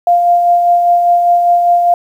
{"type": "tone with tremolo", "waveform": "sine", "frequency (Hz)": 698.5, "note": "F5", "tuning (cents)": 0, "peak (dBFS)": -5, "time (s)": [0.07, 1.94], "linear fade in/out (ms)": 2, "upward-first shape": "sine", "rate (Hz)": 5, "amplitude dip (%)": 35, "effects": ["7-bit"]}